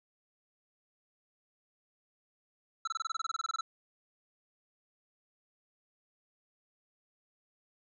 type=tone bursts; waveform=square; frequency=1326 Hz; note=E6; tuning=10 cents sharp; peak=-32 dBFS; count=16; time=2.85-3.61 s; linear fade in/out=5 ms; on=25 ms; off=24 ms; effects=resampled to 16000 Hz